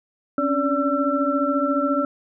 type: tone cluster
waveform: sine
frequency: 270.1 / 284.4 / 578 / 1341 Hz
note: C#4 / C#4 / D5 / E6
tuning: -45 / +45 / -28 / +29 cents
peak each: -24 dBFS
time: 0.38-2.05 s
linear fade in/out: 2 ms
effects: none